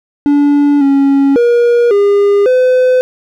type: tone with pitch steps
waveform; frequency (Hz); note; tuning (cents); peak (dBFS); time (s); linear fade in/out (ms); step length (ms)
triangle; 288.1 / 276.6 / 476.7 / 404.7 / 508; D4 / C#4 / A#4 / G#4 / B4; -33 / -4 / +39 / -45 / +49; -4; 0.26-3.01; 0; 550
effects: none